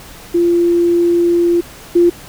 sine tone pair in turn, 344.7 / 346.9 Hz, F4 / F4, -23 / -12 cents, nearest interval unison, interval 11 cents, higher second, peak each -9 / -6 dBFS, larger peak second, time 0.34-1.61 / 1.95-2.1 s, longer first, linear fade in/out 10 ms, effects pink hiss -36 dBFS RMS until 2.28 s

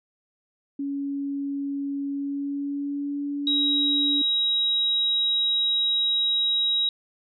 sine tone with pitch glide, 280 to 285.7 Hz, C#4 to D4, +18 to -48 cents, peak -26 dBFS, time 0.79-4.22 s, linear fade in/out 5 ms, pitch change +34 cents, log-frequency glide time 2.1-3.22 s
sine tone, 3825 Hz, A#7, 44 cents sharp, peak -20 dBFS, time 3.47-6.89 s, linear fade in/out 2 ms
effects none

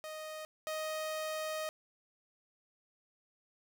sawtooth tone pair in turn, 622.3 / 624.5 Hz, D#5 / D#5, 0 / +6 cents, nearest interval unison, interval 6 cents, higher second, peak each -38 / -32 dBFS, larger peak second, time 0.04-0.45 / 0.67-1.69 s, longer second, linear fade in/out 0 ms, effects none

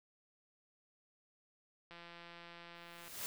click train, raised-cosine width 0.3 ms, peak -37 dBFS, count 201, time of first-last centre 1.91-3.08 s, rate 171 Hz
white noise with exponential growth, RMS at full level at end -40 dBFS, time 2.75-3.26 s, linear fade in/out 0 ms, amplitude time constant 110 ms
effects none

